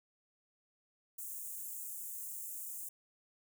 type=high-pass noise; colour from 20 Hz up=white; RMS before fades=-44 dBFS; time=1.18-2.89 s; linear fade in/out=5 ms; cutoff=7000 Hz; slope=48 dB/octave; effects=none